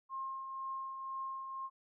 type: tone with tremolo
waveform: sine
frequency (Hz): 1067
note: C6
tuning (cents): +34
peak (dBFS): -37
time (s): 0.09-1.7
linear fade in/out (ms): 50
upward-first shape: triangle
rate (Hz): 2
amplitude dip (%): 45
effects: none